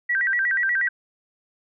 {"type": "tone with vibrato", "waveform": "sine", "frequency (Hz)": 1744, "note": "A6", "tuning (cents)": -16, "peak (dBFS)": -19, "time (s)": [0.09, 0.89], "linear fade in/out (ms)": 10, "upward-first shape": "square", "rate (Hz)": 8.3, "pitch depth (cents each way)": 180, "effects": []}